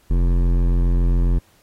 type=tone with hard clipping; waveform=triangle; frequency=43.65 Hz; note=F1; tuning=in tune; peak=-16 dBFS; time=0.1-1.39 s; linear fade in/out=10 ms; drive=18 dB; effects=pink hiss -57 dBFS RMS until 1.62 s + AAC 48 kbps